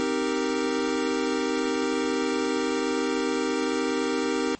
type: chord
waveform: square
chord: C minor seventh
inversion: none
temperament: equal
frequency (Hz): 261.6 / 311.1 / 392 / 466.2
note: C4 / Eb4 / G4 / Bb4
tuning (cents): 0 / 0 / 0 / 0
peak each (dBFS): -30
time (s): 0-4.55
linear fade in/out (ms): 0
effects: pink hiss -52 dBFS RMS until 4.59 s + MP3 32 kbps